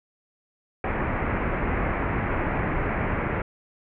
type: low-pass noise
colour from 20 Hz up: pink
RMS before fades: -26 dBFS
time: 0.84-3.42 s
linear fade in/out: 2 ms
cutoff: 2300 Hz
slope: 48 dB/octave
effects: none